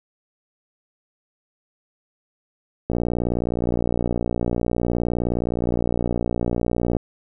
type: click train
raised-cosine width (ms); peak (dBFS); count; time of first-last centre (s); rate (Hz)
2; -9; 243; 2.9-6.967; 59.5
effects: none